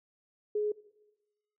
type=tone; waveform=sine; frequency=420 Hz; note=G#4; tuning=19 cents sharp; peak=-27 dBFS; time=0.55-0.72 s; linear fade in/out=5 ms; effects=noise-tail reverb RT60 1.0 s tail -19 dB re dry